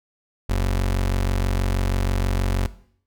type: tone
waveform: 30% pulse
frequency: 46.25 Hz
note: F#1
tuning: in tune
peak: -16 dBFS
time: 0.49-2.67 s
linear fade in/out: 10 ms
effects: noise-tail reverb RT60 0.6 s tail -17 dB re dry